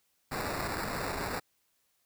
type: noise with sample-and-hold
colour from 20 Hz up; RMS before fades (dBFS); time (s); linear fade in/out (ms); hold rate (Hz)
blue; -35; 0.31-1.4; 10; 3150
effects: white hiss -74 dBFS RMS until 2.05 s